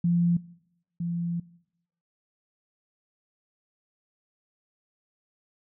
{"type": "tone pair in turn", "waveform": "sine", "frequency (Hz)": [172.4, 171.11], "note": ["F3", "F3"], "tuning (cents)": [-22, -35], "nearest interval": "unison", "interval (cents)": 13, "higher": "first", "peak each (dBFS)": [-20, -27], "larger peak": "first", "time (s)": [[0.04, 0.37], [1, 1.4]], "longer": "second", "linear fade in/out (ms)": 5, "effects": ["noise-tail reverb RT60 0.8 s tail -21 dB re dry"]}